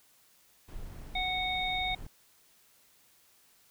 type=noise; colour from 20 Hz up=brown; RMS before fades=-43 dBFS; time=0.68-2.07 s; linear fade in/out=5 ms
type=harmonic tone; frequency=740 Hz; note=F#5; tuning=in tune; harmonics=1 / 3 / 5; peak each=-34 / -34 / -34 dBFS; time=1.15-1.95 s; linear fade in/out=5 ms
effects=white hiss -64 dBFS RMS until 3.7 s